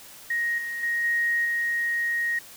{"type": "tone with level steps", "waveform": "sine", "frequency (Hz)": 1876, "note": "A#6", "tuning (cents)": 11, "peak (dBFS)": [-23, -29, -23, -21, -23], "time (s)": [0.3, 2.39], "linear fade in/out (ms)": 5, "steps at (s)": [0.58, 0.83, 1.04, 1.45], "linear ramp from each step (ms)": 2, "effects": ["white hiss -46 dBFS RMS until 2.56 s"]}